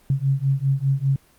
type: beating tone pair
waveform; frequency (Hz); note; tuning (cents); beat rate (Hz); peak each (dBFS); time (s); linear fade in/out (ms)
sine; 134.1 / 139.1; C3 / C#3; +43 / +6; 5; -21; 0.1-1.16; 2
effects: pink hiss -56 dBFS RMS until 1.38 s + Opus 24 kbps